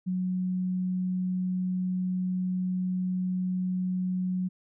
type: tone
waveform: sine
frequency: 183.6 Hz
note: F#3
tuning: 13 cents flat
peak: -26 dBFS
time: 0.06-4.49 s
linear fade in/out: 20 ms
effects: none